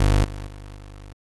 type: tone with level steps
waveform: 25% pulse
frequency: 50.1 Hz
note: G1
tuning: 38 cents sharp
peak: -11 / -27 / -33 / -35 dBFS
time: 0-1.13 s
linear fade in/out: 5 ms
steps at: 0.24 / 0.47 / 0.76 s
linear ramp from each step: 2 ms
effects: AAC 32 kbps